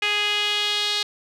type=tone with band-pass filter sweep; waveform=sawtooth; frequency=415.3 Hz; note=G#4; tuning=in tune; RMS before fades=-23 dBFS; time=0.02-1.03 s; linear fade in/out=5 ms; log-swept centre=2600 to 3900 Hz; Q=3.5; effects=none